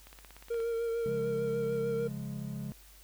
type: click train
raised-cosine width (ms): 0.3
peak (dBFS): -34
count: 10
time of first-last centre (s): 0.07-0.603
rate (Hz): 16.9
type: tone with vibrato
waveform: triangle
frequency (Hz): 462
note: A#4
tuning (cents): -16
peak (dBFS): -28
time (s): 0.5-2.08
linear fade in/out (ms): 10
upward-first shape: sine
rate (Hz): 6.7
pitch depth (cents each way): 24
type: chord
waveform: triangle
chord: Db major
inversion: none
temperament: equal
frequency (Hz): 138.59 / 174.61 / 207.7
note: Db3 / F3 / Ab3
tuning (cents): 0 / 0 / 0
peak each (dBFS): -37 / -41 / -38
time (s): 1.06-2.72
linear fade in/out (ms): 0
effects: added 50 Hz sine -56 dBFS peak until 3.03 s + white hiss -58 dBFS RMS until 3.03 s